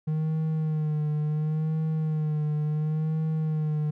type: tone with vibrato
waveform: triangle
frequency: 154.4 Hz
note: D#3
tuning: 13 cents flat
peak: -22 dBFS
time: 0.07-3.91 s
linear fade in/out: 10 ms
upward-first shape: sine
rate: 0.71 Hz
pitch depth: 42 cents each way
effects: none